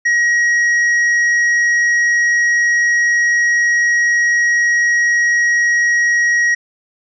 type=tone with hard clipping; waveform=sine; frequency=1898 Hz; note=A#6; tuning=31 cents sharp; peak=-12 dBFS; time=0.05-6.55 s; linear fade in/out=10 ms; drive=4 dB; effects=resampled to 22050 Hz